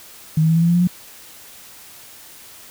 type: tone with pitch steps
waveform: sine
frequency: 156.8 / 159.82 / 162.89 / 166.03 / 169.22 / 172.48 / 175.8 / 179.18 Hz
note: D#3 / D#3 / E3 / E3 / E3 / F3 / F3 / F3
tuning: +14 / +47 / -20 / +13 / +46 / -21 / +12 / +45 cents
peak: -12 dBFS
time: 0.37-0.874 s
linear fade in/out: 5 ms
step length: 63 ms
effects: white hiss -42 dBFS RMS until 2.7 s